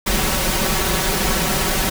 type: noise with comb filter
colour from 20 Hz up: pink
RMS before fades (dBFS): -19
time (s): 0.06-1.9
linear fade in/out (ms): 10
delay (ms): 5.3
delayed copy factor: +0.75
effects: none